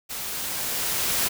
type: noise with level ramp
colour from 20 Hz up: white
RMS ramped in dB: -33 to -23 dBFS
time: 0.09-1.29 s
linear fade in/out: 20 ms
effects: none